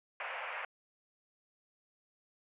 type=band-pass noise; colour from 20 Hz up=white; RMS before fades=-41 dBFS; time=0.2-0.65 s; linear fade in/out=2 ms; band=520 to 2600 Hz; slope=48 dB/octave; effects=resampled to 8000 Hz